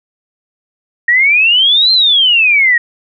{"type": "exponential two-way sweep", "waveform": "sine", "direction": "up then down", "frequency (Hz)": [1863, 4186, 1863], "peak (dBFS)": -6, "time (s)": [1.08, 2.78], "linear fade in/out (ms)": 5, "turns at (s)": 1.92, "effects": []}